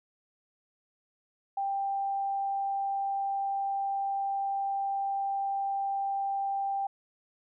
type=tone; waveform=sine; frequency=789 Hz; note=G5; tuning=11 cents sharp; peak=-28 dBFS; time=1.57-6.87 s; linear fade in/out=5 ms; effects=none